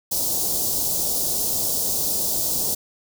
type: band-stop noise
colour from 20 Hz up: white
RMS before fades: -23 dBFS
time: 0.11-2.75 s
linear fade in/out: 10 ms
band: 760 to 4600 Hz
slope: 24 dB/octave
effects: none